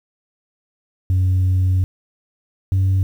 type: tone pair in turn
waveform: sine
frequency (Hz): 92.6 / 95.15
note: F#2 / F#2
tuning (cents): +2 / +49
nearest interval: unison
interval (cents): 47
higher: second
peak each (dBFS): -11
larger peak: neither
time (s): 1.1-1.84 / 2.72-3.03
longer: first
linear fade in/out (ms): 0
effects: tanh soft clip ceiling -12 dBFS + 8-bit